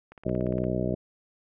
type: click train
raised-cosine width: 0.5 ms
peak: -31 dBFS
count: 10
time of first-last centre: 0.12-0.64 s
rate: 17.3 Hz
type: harmonic tone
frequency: 62.3 Hz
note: B1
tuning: 16 cents sharp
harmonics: 1 / 2 / 3 / 4 / 5 / 6 / 7 / 8 / 9 / 10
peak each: -37 / -32 / -31 / -35 / -35 / -33 / -39 / -39 / -37 / -34 dBFS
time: 0.25-0.95 s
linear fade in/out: 10 ms
effects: none